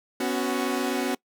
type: chord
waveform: sawtooth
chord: B suspended second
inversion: none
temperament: equal with one note detuned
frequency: 249.4 / 277.2 / 370 Hz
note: B3 / C#4 / F#4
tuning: +17 / 0 / 0 cents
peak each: -25 dBFS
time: 0.2-1.15 s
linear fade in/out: 5 ms
effects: noise-tail reverb RT60 0.1 s tail -23 dB re dry